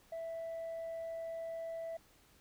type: tone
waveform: sine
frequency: 659.3 Hz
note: E5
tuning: in tune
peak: -37 dBFS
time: 0.12-1.97 s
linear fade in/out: 5 ms
effects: tanh soft clip ceiling -38 dBFS + pink hiss -66 dBFS RMS until 2.4 s